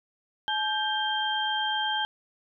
sine tone cluster, 858 / 1577 / 3172 Hz, A5 / G6 / G7, -44 / +10 / +20 cents, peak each -29 / -31 / -29 dBFS, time 0.48-2.05 s, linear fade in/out 0 ms, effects none

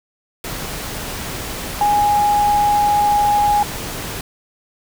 sine tone in noise, 827 Hz, G#5, 8 cents flat, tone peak -12 dBFS, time 1.81-3.63 s, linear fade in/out 2 ms, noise pink, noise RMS -27 dBFS, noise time 0.44-4.21 s, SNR +12 dB, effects none

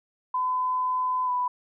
sine tone with pitch glide, 1012 to 992.3 Hz, B5 to B5, +42 to +8 cents, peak -23 dBFS, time 0.34-1.48 s, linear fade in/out 5 ms, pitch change -34 cents, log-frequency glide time 1.25-1.31 s, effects none

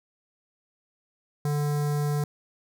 square tone with notch filter, 146.83 Hz, D3, in tune, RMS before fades -26 dBFS, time 1.45-2.24 s, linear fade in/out 2 ms, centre 2800 Hz, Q 0.71, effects none

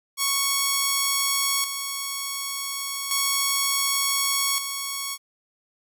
5% pulse tone with tremolo, 1108.7 Hz, C#6, in tune, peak -9 dBFS, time 0.17-5.18 s, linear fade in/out 50 ms, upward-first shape square, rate 0.34 Hz, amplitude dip 55%, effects none

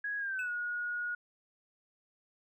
sine tone with pitch glide, 1661.2 to 1446.2 Hz, G#6 to F#6, 0 to -40 cents, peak -33 dBFS, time 0.04-1.15 s, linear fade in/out 5 ms, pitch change -240 cents, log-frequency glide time 0.18-0.5 s
triangle tone with exponential decay, 2604 Hz, E7, 22 cents flat, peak -35 dBFS, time 0.39-0.57 s, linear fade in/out 2 ms, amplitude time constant 39 ms
effects none

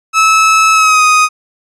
30% pulse tone with pitch glide, 1300 to 1247.8 Hz, E6 to D#6, -24 to +5 cents, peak -3 dBFS, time 0.13-1.29 s, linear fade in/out 50 ms, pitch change -71 cents, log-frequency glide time 0.73-1.03 s, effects resampled to 22050 Hz

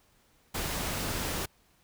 pink noise, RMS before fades -33 dBFS, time 0.54-1.46 s, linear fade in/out 10 ms, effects pink hiss -66 dBFS RMS until 1.83 s

